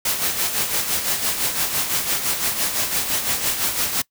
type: noise with tremolo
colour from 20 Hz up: white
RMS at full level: -20 dBFS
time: 0.05-4.02 s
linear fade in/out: 5 ms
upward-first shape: sine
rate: 5.9 Hz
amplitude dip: 55%
effects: noise-tail reverb RT60 0.1 s tail -23 dB re dry